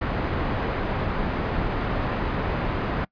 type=low-pass noise; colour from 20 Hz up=pink; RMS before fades=-26 dBFS; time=0.01-3.05 s; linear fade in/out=10 ms; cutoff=1700 Hz; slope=12 dB/octave; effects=noise-tail reverb RT60 0.1 s tail -24 dB re dry + resampled to 11025 Hz